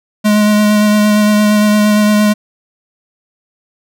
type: tone with vibrato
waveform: square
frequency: 210.1 Hz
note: G#3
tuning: 20 cents sharp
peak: -8 dBFS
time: 0.24-2.34 s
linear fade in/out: 20 ms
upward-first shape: sine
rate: 8.7 Hz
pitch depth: 14 cents each way
effects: none